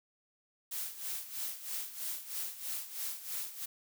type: noise with tremolo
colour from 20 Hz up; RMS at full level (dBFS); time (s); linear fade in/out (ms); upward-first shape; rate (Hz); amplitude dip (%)
blue; -37; 0.71-3.66; 10; sine; 3.1; 75
effects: none